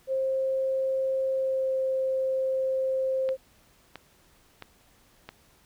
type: tone with pitch glide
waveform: sine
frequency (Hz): 530 to 526.6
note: C5 to C5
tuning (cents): +22 to +11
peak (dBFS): -24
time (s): 0.07-3.37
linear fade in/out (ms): 50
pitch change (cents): -11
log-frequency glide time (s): 1.32-1.74
type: click train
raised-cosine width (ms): 0.3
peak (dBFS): -23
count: 4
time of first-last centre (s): 3.29-5.29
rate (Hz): 1.5
effects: pink hiss -61 dBFS RMS until 5.65 s